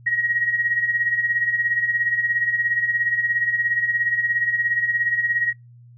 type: tone with tremolo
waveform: sine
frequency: 1895 Hz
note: A#6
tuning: 28 cents sharp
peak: -16 dBFS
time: 0.06-5.53 s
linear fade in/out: 10 ms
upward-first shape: sine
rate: 17 Hz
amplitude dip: 65%
effects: noise-tail reverb RT60 0.2 s tail -26 dB re dry + added 120 Hz sine -44 dBFS peak until 5.97 s